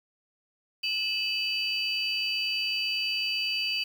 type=tone cluster; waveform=sine; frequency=2600 / 2966 / 4650 Hz; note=E7 / F#7 / D8; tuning=-24 / +4 / -18 cents; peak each=-31 dBFS; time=0.83-3.84 s; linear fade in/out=10 ms; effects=8-bit